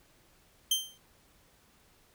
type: tone with exponential decay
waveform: sawtooth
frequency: 3136 Hz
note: G7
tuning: in tune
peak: -19 dBFS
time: 0.71-0.98 s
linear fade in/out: 5 ms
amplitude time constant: 57 ms
effects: pink hiss -64 dBFS RMS until 2.14 s